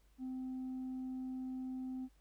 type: tone with tanh clipping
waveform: sine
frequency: 258.3 Hz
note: C4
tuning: 22 cents flat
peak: -40 dBFS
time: 0.18-2.09 s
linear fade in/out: 50 ms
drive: 1 dB
effects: added 50 Hz sine -65 dBFS peak until 2.2 s + pink hiss -75 dBFS RMS until 2.2 s